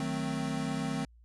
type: chord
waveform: square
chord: D# diminished seventh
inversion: none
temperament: equal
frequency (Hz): 155.56 / 185 / 220 / 261.6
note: D#3 / F#3 / A3 / C4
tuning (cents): 0 / 0 / 0 / 0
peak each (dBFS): -37 / -40 / -38 / -36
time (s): 0-1.05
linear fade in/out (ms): 2
effects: added 58 Hz sine -55 dBFS peak until 1.24 s + resampled to 24000 Hz